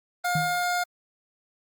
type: tone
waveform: 25% pulse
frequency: 711 Hz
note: F5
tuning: 31 cents sharp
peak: -20 dBFS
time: 0.24-0.84 s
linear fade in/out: 10 ms
type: tone with exponential decay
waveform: sine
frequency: 157.7 Hz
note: D#3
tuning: 24 cents sharp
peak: -22 dBFS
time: 0.35-0.64 s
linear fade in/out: 5 ms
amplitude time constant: 61 ms
effects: Opus 24 kbps

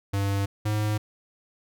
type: tone pair in turn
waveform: square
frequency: 99.3 / 106.2 Hz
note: G2 / G#2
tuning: +23 / +39 cents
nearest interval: minor second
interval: 116 cents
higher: second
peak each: -24 dBFS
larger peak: neither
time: 0.13-0.46 / 0.65-0.98 s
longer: neither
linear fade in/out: 10 ms
effects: none

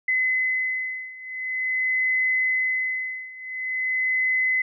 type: beating tone pair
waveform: sine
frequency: 2031 / 2031.46 Hz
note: B6 / B6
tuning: +48 / +48 cents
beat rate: 0.46 Hz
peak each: -26 / -24 dBFS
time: 0.08-4.62 s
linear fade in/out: 5 ms
effects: none

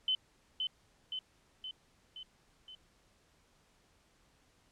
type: tone with echo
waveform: sine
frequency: 3047 Hz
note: G7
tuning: 50 cents flat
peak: -28 dBFS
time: 0.08-0.15 s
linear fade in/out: 2 ms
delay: 520 ms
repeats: 5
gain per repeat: -4 dB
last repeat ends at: 2.75 s
effects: pink hiss -69 dBFS RMS until 4.71 s + low-pass 9000 Hz 12 dB/octave

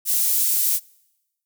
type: high-pass noise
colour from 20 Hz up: pink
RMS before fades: -20 dBFS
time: 0.05-0.8 s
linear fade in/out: 50 ms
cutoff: 11000 Hz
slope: 12 dB/octave
effects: noise-tail reverb RT60 1.0 s tail -26 dB re dry

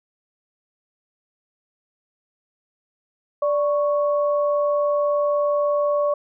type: tone pair together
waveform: sine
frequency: 585.1 / 1108.7 Hz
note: D5 / C#6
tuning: -7 / 0 cents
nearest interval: major seventh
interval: 1107 cents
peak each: -18 / -26 dBFS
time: 3.42-6.14 s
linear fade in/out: 5 ms
effects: none

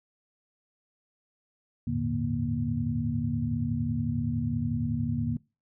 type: tone cluster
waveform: sine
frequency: 81.7 / 102.8 / 113.6 / 147.7 / 236.5 Hz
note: E2 / G#2 / A#2 / D3 / A#3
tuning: -15 / -17 / -44 / +10 / +25 cents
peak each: -37 / -36 / -33 / -32 / -30 dBFS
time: 1.87-5.37 s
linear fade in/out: 5 ms
effects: noise-tail reverb RT60 0.3 s tail -24 dB re dry

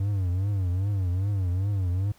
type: tone with vibrato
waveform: triangle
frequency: 95.1 Hz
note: F#2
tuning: 48 cents sharp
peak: -21 dBFS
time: 0-2.12 s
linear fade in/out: 5 ms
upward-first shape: triangle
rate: 2.5 Hz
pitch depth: 160 cents each way
effects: pink hiss -59 dBFS RMS until 2.18 s

